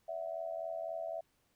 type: tone with amplitude modulation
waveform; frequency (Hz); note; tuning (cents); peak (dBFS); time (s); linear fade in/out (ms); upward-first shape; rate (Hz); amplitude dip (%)
sine; 659.3; E5; 0; -33; 0.08-1.21; 10; sine; 83.8; 85
effects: pink hiss -75 dBFS RMS until 1.55 s